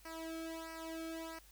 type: tone with flanger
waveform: sawtooth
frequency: 325.4 Hz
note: E4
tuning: 22 cents flat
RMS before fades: -45 dBFS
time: 0.05-1.39 s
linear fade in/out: 5 ms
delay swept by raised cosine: 0.28 to 1.08 ms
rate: 1.5 Hz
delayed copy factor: -1
effects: added 50 Hz sine -62 dBFS peak until 1.51 s + white hiss -64 dBFS RMS until 1.51 s